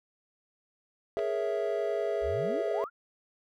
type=chord; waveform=triangle; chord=A# half-diminished seventh; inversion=third; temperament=equal; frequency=415.3 / 466.2 / 554.4 / 659.3 Hz; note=G#4 / A#4 / C#5 / E5; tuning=0 / 0 / 0 / 0 cents; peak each=-30 / -34 / -34 / -30 dBFS; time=1.17-2.84 s; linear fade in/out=0 ms
type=clicks; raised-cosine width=0.3 ms; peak=-26 / -29 dBFS; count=2; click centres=1.19 / 1.193 s
type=exponential sweep; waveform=sine; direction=up; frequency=54.8 to 1480 Hz; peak=-35 dBFS; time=2.21-2.9 s; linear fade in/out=50 ms
effects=none